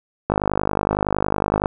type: click train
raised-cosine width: 1 ms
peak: -4 dBFS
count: 70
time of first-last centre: 0.3-1.658 s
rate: 50.8 Hz
effects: none